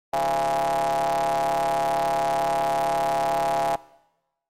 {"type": "ring-modulated tone", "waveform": "45% pulse", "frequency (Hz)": 73.42, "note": "D2", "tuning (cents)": 0, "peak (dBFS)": -18, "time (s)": [0.13, 3.76], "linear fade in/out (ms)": 5, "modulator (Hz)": 752, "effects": ["noise-tail reverb RT60 1.0 s tail -20 dB re dry", "MP3 64 kbps"]}